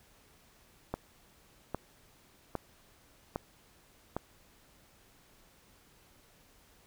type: click train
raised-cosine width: 1 ms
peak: -19 dBFS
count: 5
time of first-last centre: 0.94-4.166 s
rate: 1.24 Hz
effects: pink hiss -63 dBFS RMS until 6.86 s